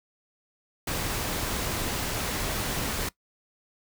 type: noise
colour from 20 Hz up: pink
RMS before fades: -30 dBFS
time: 0.87-3.09 s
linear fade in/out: 5 ms
effects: noise-tail reverb RT60 0.1 s tail -20 dB re dry